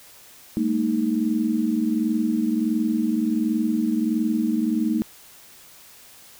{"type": "chord", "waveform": "sine", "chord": "Ab suspended second", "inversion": "none", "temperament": "equal with one note detuned", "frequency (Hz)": [207.7, 229.1, 311.1], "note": ["Ab3", "Bb3", "Eb4"], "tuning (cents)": [0, -30, 0], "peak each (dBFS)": [-27, -22, -24], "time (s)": [0.57, 5.02], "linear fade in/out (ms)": 0, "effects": ["white hiss -48 dBFS RMS until 6.39 s"]}